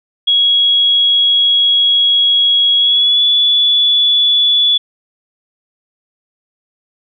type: tone with pitch glide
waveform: sine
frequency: 3322 to 3435 Hz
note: G#7 to A7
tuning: 0 to -42 cents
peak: -8 dBFS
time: 0.27-4.78 s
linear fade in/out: 10 ms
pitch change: +58 cents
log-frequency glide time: 2.77-3.22 s
effects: none